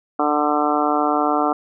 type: harmonic tone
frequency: 148.7 Hz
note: D3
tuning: 22 cents sharp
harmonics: 2 / 3 / 4 / 5 / 6 / 7 / 8 / 9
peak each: -22 / -26 / -26 / -21 / -27 / -27 / -24 / -26 dBFS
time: 0.19-1.53 s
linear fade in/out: 5 ms
effects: none